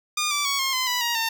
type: tone with pitch steps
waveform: 10% pulse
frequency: 1214 / 1164.5 / 1117.1 / 1071.6 / 1027.9 / 986.1 / 945.9 / 907.4 Hz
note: D#6 / D6 / C#6 / C6 / C6 / B5 / A#5 / A#5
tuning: -43 / -15 / +13 / +41 / -31 / -3 / +25 / -47 cents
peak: -14 dBFS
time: 0.17-1.29 s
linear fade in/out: 5 ms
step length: 140 ms
effects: none